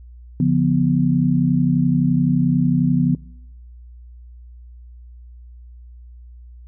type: chord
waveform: sine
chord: B diminished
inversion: first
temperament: equal with one note detuned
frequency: 143.15 / 174.61 / 246.9 Hz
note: D3 / F3 / B3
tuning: -44 / 0 / 0 cents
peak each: -18 dBFS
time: 0.4-3.15 s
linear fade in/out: 2 ms
effects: noise-tail reverb RT60 0.9 s tail -24 dB re dry + added 60 Hz sine -38 dBFS peak until 6.67 s